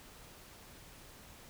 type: silence
effects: pink hiss -55 dBFS RMS until 1.49 s